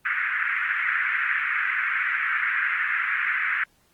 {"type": "band-pass noise", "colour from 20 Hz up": "pink", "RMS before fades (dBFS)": -25, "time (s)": [0.05, 3.64], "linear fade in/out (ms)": 5, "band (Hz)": [1400, 2200], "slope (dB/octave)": 48, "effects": ["pink hiss -63 dBFS RMS until 3.93 s", "Opus 24 kbps"]}